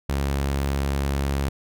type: tone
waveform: sawtooth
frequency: 69.3 Hz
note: C#2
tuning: in tune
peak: -18 dBFS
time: 0.09-1.49 s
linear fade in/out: 5 ms
effects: none